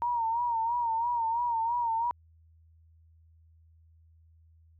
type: tone with vibrato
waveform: sine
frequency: 932.3 Hz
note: A#5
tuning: in tune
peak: -26 dBFS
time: 0.02-2.11 s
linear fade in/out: 0 ms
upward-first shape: sine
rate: 3 Hz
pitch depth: 69 cents each way
effects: added 81 Hz sine -57 dBFS peak until 4.79 s